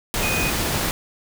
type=tone in noise; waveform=sine; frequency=2489 Hz; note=D#7; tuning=in tune; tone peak=-24 dBFS; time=0.23-0.5 s; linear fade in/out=0 ms; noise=pink; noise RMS=-23 dBFS; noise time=0.14-0.91 s; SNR=-4 dB; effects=none